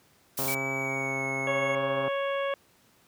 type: noise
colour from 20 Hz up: blue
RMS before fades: -31 dBFS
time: 0.37-0.55 s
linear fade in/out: 10 ms
type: click train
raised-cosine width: 1 ms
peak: -20 dBFS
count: 229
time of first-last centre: 0.39-2.079 s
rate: 135 Hz
type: tone with pitch glide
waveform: triangle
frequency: 2286 to 2193 Hz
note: D7 to C#7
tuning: -47 to -19 cents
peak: -29 dBFS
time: 0.48-1.75 s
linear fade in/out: 2 ms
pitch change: -72 cents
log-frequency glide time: 0.72-1.25 s
type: harmonic tone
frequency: 554.4 Hz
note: C#5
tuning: in tune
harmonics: 1 / 2 / 3 / 4 / 5 / 6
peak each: -28 / -34 / -38 / -40 / -42 / -44 dBFS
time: 1.47-2.54 s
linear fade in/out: 2 ms
effects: pink hiss -62 dBFS RMS until 3.07 s + high-pass 100 Hz 12 dB/octave